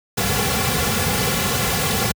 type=noise with comb filter; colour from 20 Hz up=pink; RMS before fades=-20 dBFS; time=0.17-2.12 s; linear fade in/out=10 ms; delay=3.2 ms; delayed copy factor=-0.8; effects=high-pass 60 Hz 12 dB/octave